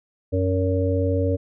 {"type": "harmonic tone with a mistuned harmonic", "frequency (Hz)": 92.8, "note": "F#2", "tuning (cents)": 6, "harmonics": [1, 3, 5, 6], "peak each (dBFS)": [-21, -26, -25, -27], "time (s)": [0.32, 1.37], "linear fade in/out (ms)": 20, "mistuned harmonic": 6, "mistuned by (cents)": 23, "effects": []}